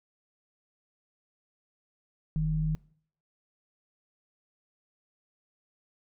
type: tone pair together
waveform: sine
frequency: 43.65 / 155.56 Hz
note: F1 / D#3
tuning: 0 / 0 cents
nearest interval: octave + minor seventh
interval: 2200 cents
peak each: -32 / -26 dBFS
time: 2.36-2.75 s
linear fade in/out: 0 ms
effects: noise-tail reverb RT60 0.6 s tail -24 dB re dry